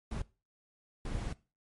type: noise bursts at uneven times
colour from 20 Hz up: brown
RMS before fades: -36 dBFS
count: 2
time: 0.11-0.22 / 1.05-1.33 s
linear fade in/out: 5 ms
effects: noise-tail reverb RT60 0.3 s tail -19 dB re dry + MP3 48 kbps